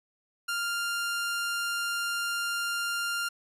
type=tone; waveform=sawtooth; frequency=1396.9 Hz; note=F6; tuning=in tune; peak=-25 dBFS; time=0.48-3.29 s; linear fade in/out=10 ms; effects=resampled to 32000 Hz